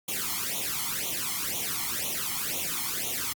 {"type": "noise with flanger", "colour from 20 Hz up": "white", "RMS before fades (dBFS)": -31, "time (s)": [0.08, 3.33], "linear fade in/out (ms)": 5, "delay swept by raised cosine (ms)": [0.3, 0.96], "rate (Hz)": 2, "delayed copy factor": 0.9, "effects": ["high-pass 80 Hz 12 dB/octave", "Opus 48 kbps"]}